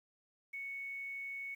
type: tone with quantisation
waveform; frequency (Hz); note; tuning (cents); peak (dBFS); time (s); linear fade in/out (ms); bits
sine; 2217; C#7; 0; -40; 0.53-1.55; 10; 11
effects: none